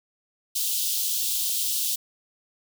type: high-pass noise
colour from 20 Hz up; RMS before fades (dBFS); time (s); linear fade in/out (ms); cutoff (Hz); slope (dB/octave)
white; -26; 0.55-1.96; 10; 3000; 48
effects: none